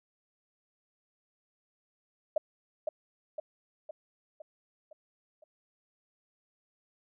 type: tone with echo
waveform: sine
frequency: 616 Hz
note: D#5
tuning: 17 cents flat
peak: -23 dBFS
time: 2.36-2.38 s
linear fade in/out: 5 ms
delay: 510 ms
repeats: 6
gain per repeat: -5 dB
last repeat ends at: 5.44 s
effects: none